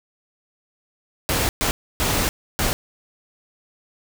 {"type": "noise bursts at uneven times", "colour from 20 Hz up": "pink", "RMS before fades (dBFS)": -21, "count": 4, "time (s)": [[1.29, 1.49], [1.61, 1.71], [2, 2.29], [2.59, 2.73]], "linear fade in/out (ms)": 0, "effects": []}